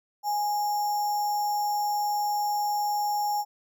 sine tone with sample-and-hold, 830.6 Hz, G#5, in tune, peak -24 dBFS, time 0.23-3.45 s, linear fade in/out 50 ms, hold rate 6300 Hz, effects none

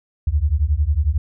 sine beating tone pair, 69 / 80 Hz, C#2 / D#2, -7 / +49 cents, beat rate 11 Hz, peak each -18 dBFS, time 0.27-1.18 s, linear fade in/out 5 ms, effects none

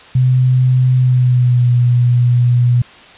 sine tone with pitch glide, 127.7 to 122.14 Hz, C3 to B2, -42 to -19 cents, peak -8 dBFS, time 0.15-2.82 s, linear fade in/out 5 ms, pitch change -77 cents, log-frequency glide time 0.96-1.69 s, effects white hiss -39 dBFS RMS until 3.17 s + resampled to 8000 Hz

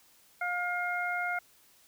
harmonic tone, 710 Hz, F5, 28 cents sharp, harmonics 1 / 2 / 3, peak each -34 / -33 / -35 dBFS, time 0.41-1.39 s, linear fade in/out 5 ms, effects white hiss -62 dBFS RMS until 1.87 s

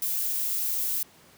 violet noise, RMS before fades -28 dBFS, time 0.02-1.03 s, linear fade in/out 2 ms, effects pink hiss -55 dBFS RMS until 1.37 s + high-pass 100 Hz 12 dB/octave

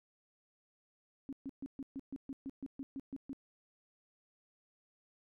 sine tone bursts, 271.6 Hz, C#4, 35 cents flat, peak -39 dBFS, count 13, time 1.29-3.331 s, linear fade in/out 0 ms, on 37 ms, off 130 ms, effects none

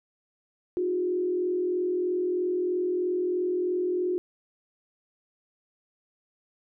sine tone with frequency modulation, 360.4 Hz, F#4, 45 cents flat, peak -24 dBFS, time 0.77-4.18 s, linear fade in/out 0 ms, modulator 43.1 Hz, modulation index 0.56, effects none

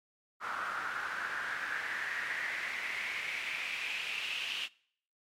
pink noise with band-pass filter sweep, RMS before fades -37 dBFS, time 0.4-4.69 s, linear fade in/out 50 ms, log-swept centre 1300 to 2900 Hz, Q 5.2, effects noise-tail reverb RT60 0.6 s tail -23 dB re dry + MP3 96 kbps

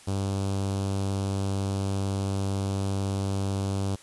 sawtooth tone with notch filter, 97.9 Hz, G2, 2 cents flat, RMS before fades -28 dBFS, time 0.07-3.96 s, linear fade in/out 10 ms, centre 1900 Hz, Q 0.81, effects white hiss -51 dBFS RMS until 4.02 s + resampled to 24000 Hz

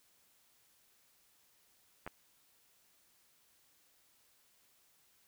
clicks, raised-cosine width 0.5 ms, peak -28 dBFS, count 2, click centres 2.065 / 2.076 s, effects white hiss -70 dBFS RMS until 5.27 s

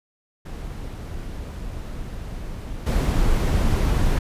brown noise with level steps, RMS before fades -32 / -19 dBFS, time 0.45-4.19 s, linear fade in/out 10 ms, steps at 2.86 s, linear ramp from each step 10 ms, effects resampled to 32000 Hz

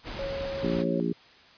pink noise, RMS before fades -37 dBFS, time 0.03-0.85 s, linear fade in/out 50 ms
sine tone with pitch glide, 549 to 545.8 Hz, C#5 to C#5, -17 to -27 cents, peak -31 dBFS, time 0.19-1 s, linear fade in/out 0 ms, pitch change -10 cents, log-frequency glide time 0.44-0.77 s
harmonic tone, 57.8 Hz, A#1, 14 cents flat, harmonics 3 / 4 / 5 / 6 / 7, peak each -30 / -31 / -32 / -33 / -33 dBFS, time 0.63-1.13 s, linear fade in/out 5 ms
effects white hiss -54 dBFS RMS until 1.57 s + resampled to 11025 Hz

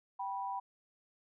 sine tone pair together, 781.7 / 980 Hz, G5 / B5, -5 / -14 cents, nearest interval major third, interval 391 cents, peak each -39 / -38 dBFS, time 0.19-0.6 s, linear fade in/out 10 ms, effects none

